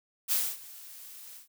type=noise with ADSR envelope; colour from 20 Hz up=blue; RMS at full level=-26 dBFS; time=0.28-1.48 s; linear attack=39 ms; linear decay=250 ms; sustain=-21 dB; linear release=120 ms; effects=none